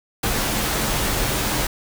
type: noise with comb filter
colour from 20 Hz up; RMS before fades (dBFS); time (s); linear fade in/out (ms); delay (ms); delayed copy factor
pink; -22; 0.23-1.67; 5; 12; -0.5
effects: none